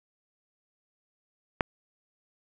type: click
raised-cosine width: 0.5 ms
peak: -8 dBFS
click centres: 1.608 s
effects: none